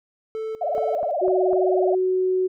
triangle tone with tremolo, 440.4 Hz, A4, 2 cents sharp, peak -24 dBFS, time 0.35-1.11 s, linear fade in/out 0 ms, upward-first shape square, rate 2.5 Hz, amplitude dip 80%
sine tone with vibrato, 642 Hz, E5, 46 cents flat, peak -21 dBFS, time 0.61-1.95 s, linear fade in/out 5 ms, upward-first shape triangle, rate 19 Hz, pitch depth 260 cents each way
click train, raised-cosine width 1 ms, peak -23 dBFS, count 4, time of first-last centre 0.78-1.532 s, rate 3.99 Hz
sine tone, 371.5 Hz, F#4, 7 cents sharp, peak -18 dBFS, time 1.21-2.48 s, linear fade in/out 20 ms
effects none

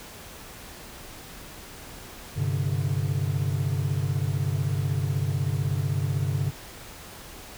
triangle chord, G suspended fourth, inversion none, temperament equal, 98 / 130.81 / 146.83 Hz, G2 / C3 / D3, 0 / 0 / 0 cents, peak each -26 dBFS, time 2.36-6.51 s, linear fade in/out 20 ms, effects pink hiss -43 dBFS RMS until 7.57 s

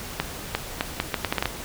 accelerating click train, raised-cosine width 0.3 ms, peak -6 dBFS, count 10, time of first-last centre 0.2-1.457 s, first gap 350 ms, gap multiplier 0.74, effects pink hiss -36 dBFS RMS until 1.64 s

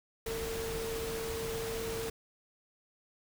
sine tone in noise, 452.5 Hz, A4, 48 cents sharp, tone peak -36 dBFS, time 0.26-2.1 s, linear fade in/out 5 ms, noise pink, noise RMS -40 dBFS, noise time 0.26-2.1 s, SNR +1 dB, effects none

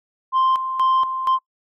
sine tone with tremolo, 1046.5 Hz, C6, in tune, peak -12 dBFS, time 0.32-1.39 s, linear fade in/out 50 ms, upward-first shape square, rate 2.1 Hz, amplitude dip 70%, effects noise-tail reverb RT60 0.1 s tail -23 dB re dry + tanh soft clip ceiling -13 dBFS

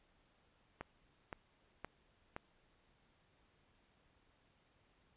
click train, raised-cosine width 0.5 ms, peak -28 dBFS, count 4, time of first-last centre 0.81-2.364 s, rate 1.93 Hz, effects pink hiss -73 dBFS RMS until 5.16 s + resampled to 8000 Hz

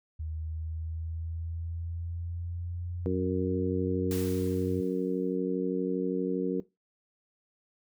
sine linear sweep, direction up, 78.4 to 94.3 Hz, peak -33 dBFS, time 0.19-4.81 s, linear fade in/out 10 ms
harmonic tone, 92.5 Hz, F#2, in tune, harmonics 2 / 3 / 4 / 5, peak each -32 / -32 / -32 / -32 dBFS, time 3.06-6.6 s, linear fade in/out 0 ms
white noise with exponential decay, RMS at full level -39 dBFS, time 4.11-5.36 s, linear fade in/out 1 ms, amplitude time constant 270 ms
effects noise-tail reverb RT60 0.2 s tail -18 dB re dry

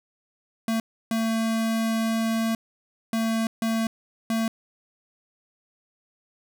square tone bursts at uneven times, 224.9 Hz, A3, 38 cents sharp, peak -23 dBFS, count 5, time 0.68-0.8 / 1.11-2.55 / 3.13-3.47 / 3.62-3.87 / 4.3-4.48 s, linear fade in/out 2 ms, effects none

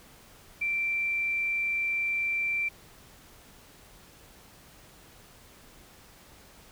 sine tone, 2349 Hz, D7, in tune, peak -26 dBFS, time 0.61-2.69 s, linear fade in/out 10 ms, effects pink hiss -54 dBFS RMS until 6.71 s

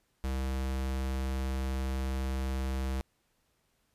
square tone, 65.9 Hz, C2, 13 cents sharp, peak -31 dBFS, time 0.24-3.01 s, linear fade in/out 0 ms, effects pink hiss -74 dBFS RMS until 3.94 s + resampled to 32000 Hz

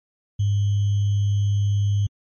sine tone with sample-and-hold, 101.6 Hz, G#2, 38 cents flat, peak -17 dBFS, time 0.39-2.07 s, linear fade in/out 10 ms, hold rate 3150 Hz, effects MP3 32 kbps

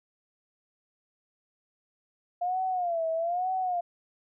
sine tone with vibrato, 698.5 Hz, F5, in tune, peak -26 dBFS, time 2.41-3.81 s, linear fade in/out 10 ms, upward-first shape sine, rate 1.1 Hz, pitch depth 130 cents each way, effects none

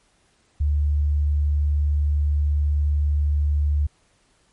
sine tone, 73.4 Hz, D2, in tune, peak -17 dBFS, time 0.6-3.87 s, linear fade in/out 10 ms, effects pink hiss -62 dBFS RMS until 4.52 s + MP3 48 kbps

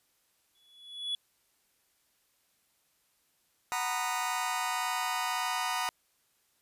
triangle tone with exponential growth, 3400 Hz, G#7, 40 cents sharp, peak -27 dBFS, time 0.55-1.15 s, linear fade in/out 1 ms, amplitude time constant 130 ms
sawtooth chord, B major seventh, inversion second, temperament just, 740.8 / 926 / 987.8 / 1234.7 Hz, F#5 / A#5 / B5 / D#6, +2 / -12 / 0 / -14 cents, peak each -32 dBFS, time 3.72-5.89 s, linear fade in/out 0 ms
effects white hiss -72 dBFS RMS until 6.61 s + resampled to 32000 Hz

